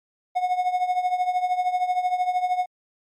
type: tone with tremolo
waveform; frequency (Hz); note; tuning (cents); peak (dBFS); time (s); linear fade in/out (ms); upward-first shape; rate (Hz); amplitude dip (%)
triangle; 728; F#5; -28; -15; 0.35-2.66; 20; triangle; 13; 80
effects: MP3 64 kbps